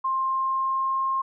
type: tone with pitch glide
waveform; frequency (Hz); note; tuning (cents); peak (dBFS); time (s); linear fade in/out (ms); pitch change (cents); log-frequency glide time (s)
sine; 1057 to 1066.2; C6 to C6; +17 to +32; -22; 0.04-1.22; 10; +15; 0.25-1.02
effects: none